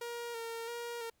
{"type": "tone with vibrato", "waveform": "sawtooth", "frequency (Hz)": 466.2, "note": "A#4", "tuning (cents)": 0, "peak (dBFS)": -35, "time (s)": [0.01, 1.1], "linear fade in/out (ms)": 5, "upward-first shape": "square", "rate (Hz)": 1.5, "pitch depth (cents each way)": 26, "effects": ["pink hiss -75 dBFS RMS until 1.2 s"]}